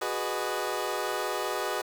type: chord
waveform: 20% pulse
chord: G# minor seventh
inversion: third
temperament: equal with one note detuned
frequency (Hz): 370 / 415.3 / 493.9 / 613.3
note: F#4 / G#4 / B4 / D#5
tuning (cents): 0 / 0 / 0 / -25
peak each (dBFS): -30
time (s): 0.01-1.82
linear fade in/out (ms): 10
effects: 8-bit